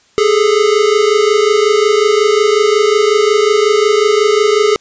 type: tone pair together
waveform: square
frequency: 409 / 434.5 Hz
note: G#4 / A4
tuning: -26 / -22 cents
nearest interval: minor second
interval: 104 cents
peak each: -12 dBFS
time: 0.18-4.76 s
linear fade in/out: 0 ms
effects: white hiss -51 dBFS RMS until 4.8 s + resampled to 16000 Hz